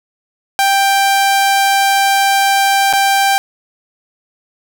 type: tone with dropouts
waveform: sawtooth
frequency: 787 Hz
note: G5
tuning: 7 cents sharp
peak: -6 dBFS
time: 0.59-3.38 s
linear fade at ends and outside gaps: 0 ms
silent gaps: 2.928-2.935 s
effects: none